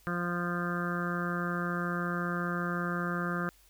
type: harmonic tone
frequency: 174.61 Hz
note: F3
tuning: in tune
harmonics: 1 / 2 / 3 / 4 / 6 / 7 / 8 / 9 / 10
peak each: -33 / -39 / -42 / -45 / -45 / -37 / -40 / -38 / -48 dBFS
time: 0.07-3.49 s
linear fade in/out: 0 ms
effects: added 50 Hz sine -63 dBFS peak until 3.69 s + white hiss -63 dBFS RMS until 3.69 s